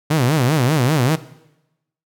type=tone with vibrato; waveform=sawtooth; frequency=138.6 Hz; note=C#3; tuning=in tune; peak=-10 dBFS; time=0.1-1.16 s; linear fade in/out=10 ms; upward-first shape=sine; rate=5.1 Hz; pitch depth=260 cents each way; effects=noise-tail reverb RT60 0.9 s tail -17 dB re dry